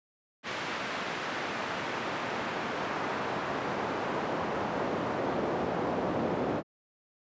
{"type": "noise with band-pass filter sweep", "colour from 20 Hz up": "brown", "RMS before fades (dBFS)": -32, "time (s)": [0.43, 6.63], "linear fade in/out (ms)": 50, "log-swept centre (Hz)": [2200, 550], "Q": 0.74, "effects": ["high-pass 150 Hz 12 dB/octave", "resampled to 16000 Hz"]}